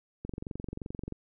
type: click train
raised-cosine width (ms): 3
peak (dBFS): -24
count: 21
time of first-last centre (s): 0.25-1.123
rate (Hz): 22.9
effects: none